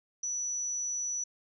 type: tone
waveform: sine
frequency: 5920 Hz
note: F#8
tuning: in tune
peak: -31 dBFS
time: 0.23-1.24 s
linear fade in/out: 5 ms
effects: none